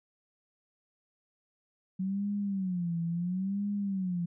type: tone with vibrato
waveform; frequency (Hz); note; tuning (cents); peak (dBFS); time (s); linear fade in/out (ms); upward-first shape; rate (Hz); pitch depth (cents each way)
sine; 185; F#3; 0; -29; 1.99-4.26; 10; sine; 0.73; 170
effects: none